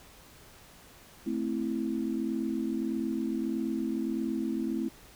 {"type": "chord", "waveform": "sine", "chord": "A minor", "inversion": "none", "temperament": "equal", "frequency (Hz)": [220, 261.6, 329.6], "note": ["A3", "C4", "E4"], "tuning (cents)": [0, 0, 0], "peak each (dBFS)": -33, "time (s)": [1.26, 4.89], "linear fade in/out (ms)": 10, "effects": ["pink hiss -54 dBFS RMS until 5.15 s"]}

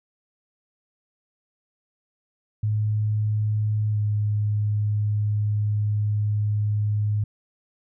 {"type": "tone with pitch glide", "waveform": "sine", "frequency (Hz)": [106.6, 104.89], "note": ["G#2", "G#2"], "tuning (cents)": [46, 18], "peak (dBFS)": -20, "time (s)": [2.63, 7.24], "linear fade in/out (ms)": 5, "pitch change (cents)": -28, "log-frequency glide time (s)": [3.91, 3.98], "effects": []}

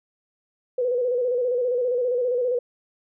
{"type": "tone with vibrato", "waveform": "sine", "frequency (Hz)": 493.9, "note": "B4", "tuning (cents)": 0, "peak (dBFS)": -20, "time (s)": [0.78, 2.59], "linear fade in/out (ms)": 5, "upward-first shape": "square", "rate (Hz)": 15, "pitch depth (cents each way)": 49, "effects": []}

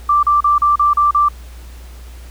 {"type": "tone bursts", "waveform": "sine", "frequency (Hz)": 1174.7, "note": "D6", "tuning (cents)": 0, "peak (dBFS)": -9, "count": 7, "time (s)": [0.09, 1.286], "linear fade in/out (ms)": 5, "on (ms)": 140, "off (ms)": 36, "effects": ["added 60 Hz sine -32 dBFS peak until 2.3 s", "pink hiss -44 dBFS RMS until 2.3 s"]}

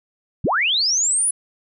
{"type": "linear sweep", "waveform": "sine", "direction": "up", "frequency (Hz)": [59.7, 10180], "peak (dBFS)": -16, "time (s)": [0.44, 1.31], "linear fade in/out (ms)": 5, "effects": []}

